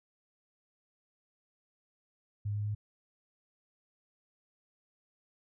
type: tone with pitch steps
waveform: sine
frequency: 103.1 / 104 / 104.9 Hz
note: G#2 / G#2 / G#2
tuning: -12 / +3 / +18 cents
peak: -31 dBFS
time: 2.45-2.75 s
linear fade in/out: 10 ms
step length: 100 ms
effects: none